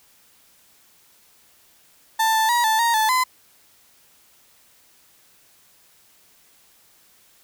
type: tone with pitch steps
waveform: 35% pulse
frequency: 888 / 882 / 957 / 880 / 933 / 872 / 1018 Hz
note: A5 / A5 / A#5 / A5 / A#5 / A5 / C6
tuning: +16 / +4 / +45 / 0 / +1 / -16 / -48 cents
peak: -15 dBFS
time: 2.19-3.24 s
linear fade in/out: 10 ms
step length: 150 ms
effects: white hiss -56 dBFS RMS until 7.43 s